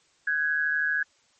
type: tone pair together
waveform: sine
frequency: 1508.6 / 1661.2 Hz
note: F#6 / G#6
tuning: +33 / 0 cents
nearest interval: major second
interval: 167 cents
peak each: -28 / -24 dBFS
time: 0.27-1.03 s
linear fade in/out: 5 ms
effects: white hiss -64 dBFS RMS until 1.39 s + MP3 32 kbps